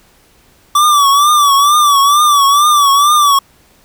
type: tone with vibrato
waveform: square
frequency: 1157 Hz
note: D6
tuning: 26 cents flat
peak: -7 dBFS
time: 0.75-3.39 s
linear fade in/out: 5 ms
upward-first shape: triangle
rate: 2.2 Hz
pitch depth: 97 cents each way
effects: pink hiss -49 dBFS RMS until 3.84 s